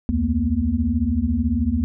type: tone cluster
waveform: sine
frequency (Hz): 70.3 / 84.1 / 225.4 / 243.6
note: C#2 / E2 / A3 / B3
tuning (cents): +25 / +35 / +42 / -24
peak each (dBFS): -25 / -23 / -24 / -22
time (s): 0.09-1.84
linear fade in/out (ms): 0
effects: none